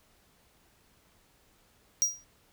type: tone with exponential decay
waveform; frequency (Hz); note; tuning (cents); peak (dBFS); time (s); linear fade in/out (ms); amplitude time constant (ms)
square; 5730; F8; +44; -20; 2.02-2.24; 0; 46
effects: pink hiss -65 dBFS RMS until 2.52 s